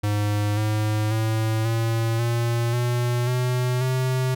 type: tone with pitch steps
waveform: square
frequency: 103.83 / 107.12 / 110.51 / 114.01 / 117.63 / 121.35 / 125.2 / 129.17 Hz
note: G#2 / A2 / A2 / A#2 / A#2 / B2 / B2 / C3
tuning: 0 / -46 / +8 / -38 / +16 / -30 / +24 / -22 cents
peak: -21 dBFS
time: 0.03-4.35 s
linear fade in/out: 10 ms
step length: 540 ms
effects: none

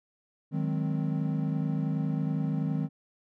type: chord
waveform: triangle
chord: Ab dominant seventh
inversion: second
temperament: equal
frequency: 155.56 / 185 / 207.7 / 261.6 Hz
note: Eb3 / Gb3 / Ab3 / C4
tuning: 0 / 0 / 0 / 0 cents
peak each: -27 / -33 / -33 / -32 dBFS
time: 0.51-2.89 s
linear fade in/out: 50 ms
effects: none

